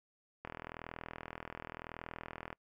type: click train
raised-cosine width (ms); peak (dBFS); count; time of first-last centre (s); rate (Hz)
0.5; -27; 86; 0.45-2.528; 40.9
effects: noise-tail reverb RT60 0.1 s tail -26 dB re dry